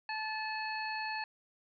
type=harmonic tone with a mistuned harmonic; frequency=870 Hz; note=A5; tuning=20 cents flat; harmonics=1 / 2 / 3 / 5; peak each=-38 / -40 / -42 / -44 dBFS; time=0.09-1.24 s; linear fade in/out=2 ms; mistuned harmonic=3; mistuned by=-20 cents; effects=none